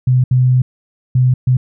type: tone bursts at uneven times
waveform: sine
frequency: 127.1 Hz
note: C3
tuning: 50 cents flat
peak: -8 dBFS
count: 4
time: 0.07-0.24 / 0.31-0.62 / 1.15-1.34 / 1.47-1.57 s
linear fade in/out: 5 ms
effects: none